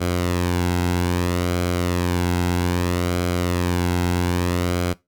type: tone with flanger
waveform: sawtooth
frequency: 88.4 Hz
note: F2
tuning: 22 cents sharp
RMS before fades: -21 dBFS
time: 0-4.94 s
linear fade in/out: 20 ms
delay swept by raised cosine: 1.1 to 1.71 ms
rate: 0.62 Hz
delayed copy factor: -0.5
effects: noise-tail reverb RT60 0.2 s tail -20 dB re dry + Opus 48 kbps